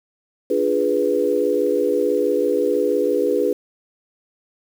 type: chord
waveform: sine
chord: D diminished seventh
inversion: none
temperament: equal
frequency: 293.7 / 349.2 / 415.3 / 493.9 Hz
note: D4 / F4 / Ab4 / Cb5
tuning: 0 / 0 / 0 / 0 cents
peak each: -24 / -25 / -20 / -20 dBFS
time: 0.5-3.53 s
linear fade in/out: 5 ms
effects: 7-bit